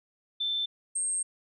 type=tone pair in turn; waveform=sine; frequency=3543 / 8461 Hz; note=A7 / C9; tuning=+11 / +18 cents; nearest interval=octave + minor third; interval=1507 cents; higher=second; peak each=-27 dBFS; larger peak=neither; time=0.4-0.66 / 0.95-1.23 s; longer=second; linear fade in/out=10 ms; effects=none